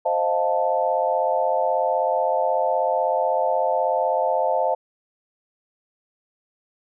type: chord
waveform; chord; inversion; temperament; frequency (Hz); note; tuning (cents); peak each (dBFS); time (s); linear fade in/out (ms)
sine; F dominant seventh; second; equal; 523.3 / 622.3 / 698.5 / 880; C5 / Eb5 / F5 / A5; 0 / 0 / 0 / 0; -24; 0.05-4.75; 10
effects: none